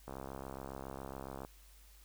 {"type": "click train", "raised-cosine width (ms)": 1, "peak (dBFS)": -30, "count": 93, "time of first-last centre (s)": [0.08, 1.449], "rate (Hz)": 67.2, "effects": ["added 50 Hz sine -58 dBFS peak until 2.04 s", "white hiss -64 dBFS RMS until 2.04 s"]}